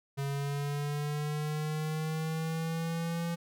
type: linear sweep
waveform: square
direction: up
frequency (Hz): 138.59 to 170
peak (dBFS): -32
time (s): 0.17-3.36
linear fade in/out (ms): 20
effects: none